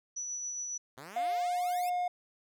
sine tone with tremolo, 5920 Hz, F#8, in tune, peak -34 dBFS, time 0.16-0.78 s, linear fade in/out 10 ms, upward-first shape sine, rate 7.3 Hz, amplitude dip 25%
5% pulse exponential sweep, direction up, 123.47 to 2794 Hz, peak -34 dBFS, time 0.97-1.9 s, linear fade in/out 10 ms
triangle tone with pitch glide, 708 to 715.8 Hz, F5 to F5, +23 to +42 cents, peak -27 dBFS, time 1.16-2.08 s, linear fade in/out 5 ms, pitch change +19 cents, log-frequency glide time 1.38-1.61 s
effects none

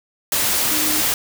sine tone in noise, 304.4 Hz, D#4, 38 cents flat, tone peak -26 dBFS, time 0.71-1.01 s, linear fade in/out 2 ms, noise white, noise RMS -19 dBFS, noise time 0.32-1.14 s, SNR -10 dB, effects none

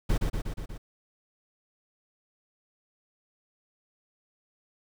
brown noise with echo, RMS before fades -24 dBFS, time 0.09-0.18 s, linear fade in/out 10 ms, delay 120 ms, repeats 5, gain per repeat -3 dB, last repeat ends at 0.78 s, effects none

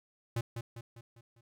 square tone with echo, 116.54 Hz, A#2, in tune, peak -31 dBFS, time 0.36-0.41 s, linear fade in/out 5 ms, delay 200 ms, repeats 5, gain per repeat -6 dB, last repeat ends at 1.41 s, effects none

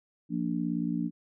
sine chord, Bb major, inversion second, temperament just, 174.81 / 233.1 / 291.4 Hz, F3 / Bb3 / D4, +2 / 0 / -13 cents, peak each -32 dBFS, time 0.29-1.11 s, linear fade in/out 50 ms, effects none

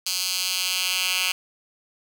10% pulse tone with high-pass filter sweep, 184.3 Hz, F#3, 7 cents flat, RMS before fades -25 dBFS, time 0.06-1.32 s, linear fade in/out 5 ms, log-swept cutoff 4400 to 2600 Hz, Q 1.7, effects none

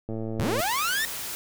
click train, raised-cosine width 2 ms, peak -20 dBFS, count 58, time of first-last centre 0.09-0.604 s, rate 111 Hz
sawtooth linear sweep, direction up, 48.29 to 1864.7 Hz, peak -21 dBFS, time 0.39-1.05 s, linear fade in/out 0 ms
white noise, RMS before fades -34 dBFS, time 0.59-1.35 s, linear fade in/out 0 ms
effects none

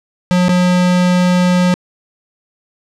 square tone with dropouts, 179.9 Hz, F#3, 48 cents flat, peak -10 dBFS, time 0.31-1.74 s, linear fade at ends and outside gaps 0 ms, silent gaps 0.483-0.492 s, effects low-pass 7000 Hz 12 dB/octave

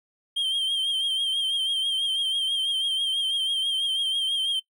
triangle tone with vibrato, 3179 Hz, G7, 24 cents sharp, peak -21 dBFS, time 0.36-4.6 s, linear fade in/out 10 ms, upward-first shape triangle, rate 6.1 Hz, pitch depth 60 cents each way, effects noise-tail reverb RT60 0.1 s tail -21 dB re dry

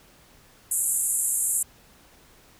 pink band-pass noise, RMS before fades -25 dBFS, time 0.71-1.63 s, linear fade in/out 5 ms, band 7300 to 12000 Hz, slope 96 dB/octave, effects pink hiss -55 dBFS RMS until 2.59 s

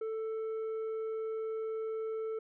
sine tone with tanh clipping, 442 Hz, A4, 8 cents sharp, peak -35 dBFS, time 0.01-2.39 s, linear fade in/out 5 ms, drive 5 dB, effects none

